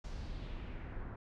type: noise with low-pass filter sweep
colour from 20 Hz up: brown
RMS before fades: -43 dBFS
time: 0.04-1.16 s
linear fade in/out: 5 ms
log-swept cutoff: 6300 to 1400 Hz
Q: 1.9
effects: none